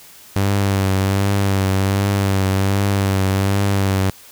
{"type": "tone with vibrato", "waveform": "sawtooth", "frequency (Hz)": 97.8, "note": "G2", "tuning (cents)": -4, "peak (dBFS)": -11, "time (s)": [0.36, 4.1], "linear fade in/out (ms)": 0, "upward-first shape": "triangle", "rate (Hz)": 1.3, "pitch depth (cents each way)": 44, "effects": ["white hiss -43 dBFS RMS until 4.31 s"]}